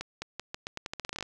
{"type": "accelerating click train", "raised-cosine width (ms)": 0.2, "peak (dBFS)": -18, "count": 16, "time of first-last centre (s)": [0.01, 1.226], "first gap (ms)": 210, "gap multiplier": 0.84, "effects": []}